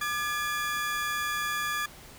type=tone pair together; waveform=35% pulse; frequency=1200 / 1697.1 Hz; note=D6 / G#6; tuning=+37 / +37 cents; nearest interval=tritone; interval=600 cents; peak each=-30 / -29 dBFS; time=0.01-1.86 s; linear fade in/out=5 ms; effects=pink hiss -49 dBFS RMS until 2.18 s